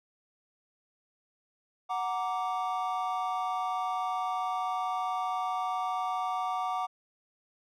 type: chord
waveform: triangle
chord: Gb augmented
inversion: none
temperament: equal with one note detuned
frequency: 740 / 932.3 / 1167.9 Hz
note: Gb5 / Bb5 / D6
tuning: 0 / 0 / -10 cents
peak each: -30 / -35 / -32 dBFS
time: 1.89-6.87 s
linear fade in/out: 20 ms
effects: none